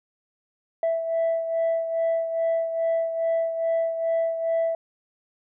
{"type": "beating tone pair", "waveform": "sine", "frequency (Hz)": [659.3, 661.7], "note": ["E5", "E5"], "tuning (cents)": [0, 6], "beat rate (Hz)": 2.4, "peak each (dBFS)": [-21, -28], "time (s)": [0.83, 4.75], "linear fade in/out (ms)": 2, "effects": ["tanh soft clip ceiling -18 dBFS"]}